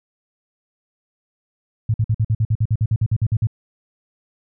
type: tone bursts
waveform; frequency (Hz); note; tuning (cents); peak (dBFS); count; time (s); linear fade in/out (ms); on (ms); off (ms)
sine; 110; A2; 0; -14; 16; 1.89-3.471; 5; 51; 51
effects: none